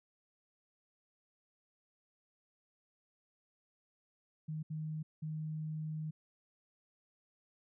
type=tone bursts at uneven times; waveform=sine; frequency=155.56 Hz; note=D#3; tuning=in tune; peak=-37 dBFS; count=3; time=4.48-4.63 / 4.7-5.03 / 5.22-6.11 s; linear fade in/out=10 ms; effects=none